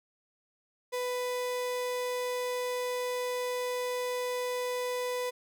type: tone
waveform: 35% pulse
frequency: 496.7 Hz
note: B4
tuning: 10 cents sharp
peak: -29 dBFS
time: 0.92-5.31 s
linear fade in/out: 20 ms
effects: none